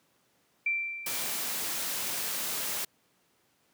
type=tone with exponential decay; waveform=sine; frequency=2349 Hz; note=D7; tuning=in tune; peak=-24 dBFS; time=0.66-1.68 s; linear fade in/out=5 ms; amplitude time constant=220 ms
type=noise; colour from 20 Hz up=white; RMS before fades=-33 dBFS; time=1.06-2.85 s; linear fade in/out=5 ms
effects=pink hiss -69 dBFS RMS until 3.73 s + high-pass 150 Hz 12 dB/octave